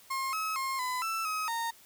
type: tone with pitch steps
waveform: 35% pulse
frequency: 1069 / 1284 / 1068 / 1006 / 1327 / 1268 / 923 Hz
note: C6 / E6 / C6 / B5 / E6 / D#6 / A#5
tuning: +37 / -46 / +35 / +32 / +11 / +32 / -17 cents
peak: -29 dBFS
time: 0.1-1.71 s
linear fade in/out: 10 ms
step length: 230 ms
effects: white hiss -57 dBFS RMS until 1.85 s